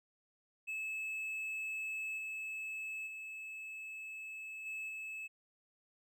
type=tone with level steps; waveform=triangle; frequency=2600 Hz; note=E7; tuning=24 cents flat; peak=-36 / -38 / -42 / -38 / -40 dBFS; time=0.67-5.28 s; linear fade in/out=20 ms; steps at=2.17 / 3.06 / 4.65 / 4.88 s; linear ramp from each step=20 ms; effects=none